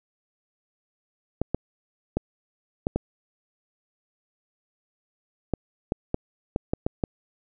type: clicks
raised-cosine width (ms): 2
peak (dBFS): -10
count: 12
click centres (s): 1.416 / 1.546 / 2.17 / 2.869 / 2.96 / 5.537 / 5.921 / 6.144 / 6.561 / 6.735 / 6.865 / 7.038
effects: none